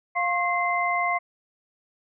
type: tone cluster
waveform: sine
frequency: 701 / 1075 / 2074 Hz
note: F5 / C6 / C7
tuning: +6 / +47 / -16 cents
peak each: -26 dBFS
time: 0.15-1.19 s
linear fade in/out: 20 ms
effects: none